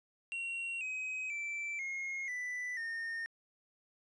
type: tone with pitch steps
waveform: triangle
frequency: 2742 / 2529 / 2333 / 2151 / 1984.2 / 1830.1 Hz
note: F7 / D#7 / D7 / C7 / B6 / A#6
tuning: -32 / +28 / -12 / +47 / +8 / -32 cents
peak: -35 dBFS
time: 0.32-3.26 s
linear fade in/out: 0 ms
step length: 490 ms
effects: resampled to 22050 Hz